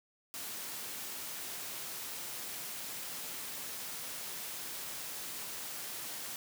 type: high-pass noise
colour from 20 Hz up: white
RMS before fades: -42 dBFS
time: 0.34-6.36 s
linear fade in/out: 0 ms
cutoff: 110 Hz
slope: 12 dB/octave
effects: none